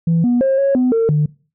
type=tone with pitch steps; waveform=sine; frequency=166.3 / 242.9 / 536 / 551 / 252 / 454.2 / 150.1 Hz; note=E3 / B3 / C5 / C#5 / B3 / A#4 / D3; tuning=+16 / -29 / +42 / -11 / +35 / -45 / +38 cents; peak=-10 dBFS; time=0.07-1.26 s; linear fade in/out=5 ms; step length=170 ms; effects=noise-tail reverb RT60 0.4 s tail -23 dB re dry + tanh soft clip ceiling -9 dBFS